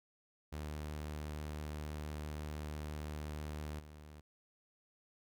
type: tone with level steps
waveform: sawtooth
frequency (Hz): 75.5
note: D2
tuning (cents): +48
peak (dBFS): -37 / -48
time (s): 0.52-4.21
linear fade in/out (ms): 10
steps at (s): 3.79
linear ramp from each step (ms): 10
effects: none